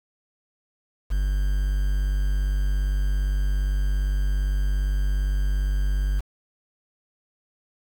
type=tone with quantisation; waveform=triangle; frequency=48.74 Hz; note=G1; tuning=9 cents flat; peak=-18 dBFS; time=1.1-6.21 s; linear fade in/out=20 ms; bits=7; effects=none